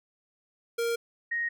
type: tone pair in turn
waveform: square / sine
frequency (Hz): 466.2 / 1870.7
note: A#4 / A#6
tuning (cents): 0 / +6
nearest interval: 2 octaves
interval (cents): 2406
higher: second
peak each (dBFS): -27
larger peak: neither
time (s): 0.78-0.96 / 1.31-1.49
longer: neither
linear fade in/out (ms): 10
effects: none